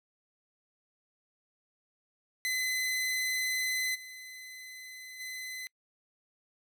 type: tone with level steps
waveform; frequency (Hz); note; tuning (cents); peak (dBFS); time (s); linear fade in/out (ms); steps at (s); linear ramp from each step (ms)
sawtooth; 2028; B6; +45; -26 / -41 / -35; 2.45-5.67; 0; 3.94 / 5.19; 20
effects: noise-tail reverb RT60 0.1 s tail -26 dB re dry